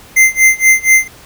square tone with tremolo, 2080 Hz, C7, 11 cents flat, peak -4 dBFS, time 0.16-1.08 s, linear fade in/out 10 ms, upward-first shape sine, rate 4.2 Hz, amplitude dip 95%, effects pink hiss -39 dBFS RMS until 1.25 s

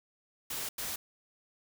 white noise bursts at uneven times, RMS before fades -37 dBFS, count 2, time 0.5-0.69 / 0.78-0.96 s, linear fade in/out 5 ms, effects none

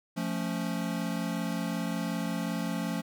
square chord, F augmented, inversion none, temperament equal, 174.61 / 220 / 277.2 Hz, F3 / A3 / C#4, 0 / 0 / 0 cents, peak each -34 / -35 / -37 dBFS, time 0.16-3.02 s, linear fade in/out 20 ms, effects none

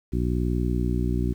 harmonic tone, 60.6 Hz, B1, 32 cents flat, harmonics 1 / 2 / 3 / 4 / 5 / 6, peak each -25 / -28 / -30 / -31 / -32 / -33 dBFS, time 0.12-1.34 s, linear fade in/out 20 ms, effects 9-bit

